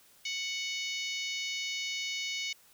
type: harmonic tone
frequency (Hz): 740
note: F#5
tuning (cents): 0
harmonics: 3 / 4 / 5 / 6 / 7 / 8 / 9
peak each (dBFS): -37 / -39 / -41 / -43 / -44 / -45 / -46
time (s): 0.25-2.53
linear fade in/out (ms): 5
effects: white hiss -61 dBFS RMS until 2.73 s